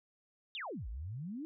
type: exponential two-way sweep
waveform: sine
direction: down then up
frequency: 3839 to 49.48 to 327.5 Hz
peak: -39 dBFS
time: 0.55-1.45 s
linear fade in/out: 0 ms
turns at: 0.88 s
effects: none